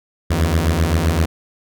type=beating tone pair; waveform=sawtooth; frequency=77.1 / 84.8 Hz; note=D#2 / E2; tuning=-15 / +50 cents; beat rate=7.7 Hz; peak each=-14 / -13 dBFS; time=0.3-1.26 s; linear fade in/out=10 ms; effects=none